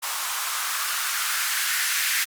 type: noise with band-pass filter sweep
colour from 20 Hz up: violet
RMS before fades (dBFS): -26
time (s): 0.02-2.25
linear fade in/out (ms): 20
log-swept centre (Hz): 1000 to 1800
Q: 2.7
effects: Opus 48 kbps